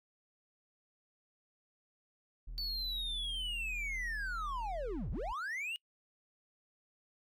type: tone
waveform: triangle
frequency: 40.84 Hz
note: E1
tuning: 15 cents flat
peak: -39 dBFS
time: 2.47-5.33 s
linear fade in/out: 10 ms
type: linear two-way sweep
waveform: triangle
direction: down then up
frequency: 4518 to 46.25 to 2906 Hz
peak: -35 dBFS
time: 2.58-5.76 s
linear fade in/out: 0 ms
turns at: 5.11 s
effects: noise-tail reverb RT60 0.1 s tail -26 dB re dry